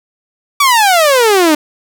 sawtooth exponential sweep, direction down, 1169 to 293.9 Hz, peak -3 dBFS, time 0.6-1.55 s, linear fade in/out 5 ms, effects none

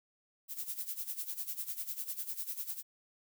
violet noise with tremolo, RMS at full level -37 dBFS, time 0.48-2.83 s, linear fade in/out 50 ms, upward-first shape sine, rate 10 Hz, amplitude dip 80%, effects none

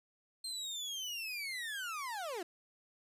30% pulse linear sweep, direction down, 4200 to 319.7 Hz, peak -36 dBFS, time 0.44-2.43 s, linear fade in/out 5 ms, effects resampled to 32000 Hz

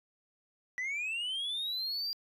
sine linear sweep, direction up, 1945 to 4792 Hz, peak -30 dBFS, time 0.78-2.13 s, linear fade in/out 0 ms, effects tanh soft clip ceiling -32 dBFS

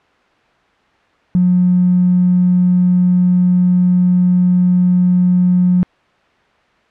triangle tone with tanh clipping, 180 Hz, F#3, 47 cents flat, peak -8 dBFS, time 1.35-5.83 s, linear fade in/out 0 ms, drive 2 dB, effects white hiss -53 dBFS RMS until 6.9 s + low-pass 2000 Hz 12 dB/octave

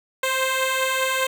10% pulse beating tone pair, 520 / 525 Hz, C5 / C5, -11 / +6 cents, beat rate 5 Hz, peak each -19 / -13 dBFS, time 0.23-1.27 s, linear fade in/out 5 ms, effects none

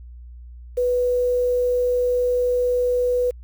sine tone with quantisation, 493.9 Hz, B4, in tune, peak -17 dBFS, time 0.77-3.31 s, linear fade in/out 10 ms, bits 7, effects added 60 Hz sine -37 dBFS peak until 3.43 s

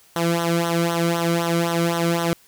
sawtooth tone with flanger, 169 Hz, E3, 43 cents sharp, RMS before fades -21 dBFS, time 0.16-2.33 s, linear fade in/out 0 ms, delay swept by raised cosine 0.41 to 1.16 ms, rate 3.9 Hz, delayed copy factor -0.8, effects white hiss -54 dBFS RMS until 2.47 s

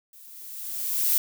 violet noise with level ramp, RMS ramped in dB -50 to -20 dBFS, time 0.13-1.18 s, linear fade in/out 2 ms, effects none

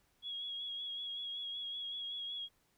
sine tone with vibrato, 3322 Hz, G#7, in tune, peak -39 dBFS, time 0.22-2.49 s, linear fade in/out 50 ms, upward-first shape sine, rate 5.3 Hz, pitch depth 29 cents each way, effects pink hiss -74 dBFS RMS until 2.77 s

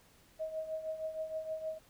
sine tone with tremolo, 633 Hz, D#5, 30 cents sharp, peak -33 dBFS, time 0.39-1.79 s, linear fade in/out 20 ms, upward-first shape triangle, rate 6.4 Hz, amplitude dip 75%, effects pink hiss -64 dBFS RMS until 1.89 s

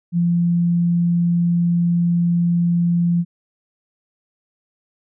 sine tone, 172.2 Hz, F3, 24 cents flat, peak -14 dBFS, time 0.12-3.25 s, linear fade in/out 50 ms, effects none

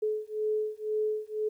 sine beating tone pair, 427.9 / 429.9 Hz, A4 / A4, -48 / -40 cents, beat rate 2 Hz, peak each -31 dBFS, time 0.02-1.49 s, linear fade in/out 10 ms, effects 11-bit

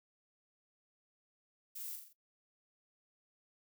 violet noise with echo, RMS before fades -45 dBFS, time 1.75-1.96 s, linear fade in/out 10 ms, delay 43 ms, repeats 4, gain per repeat -5 dB, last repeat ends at 2.132 s, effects noise-tail reverb RT60 0.1 s tail -17 dB re dry

